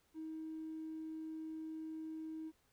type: tone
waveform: triangle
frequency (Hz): 317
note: D#4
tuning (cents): +32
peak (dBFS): -39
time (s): 0.14-2.52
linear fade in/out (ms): 50
effects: tanh soft clip ceiling -40 dBFS + pink hiss -75 dBFS RMS until 2.72 s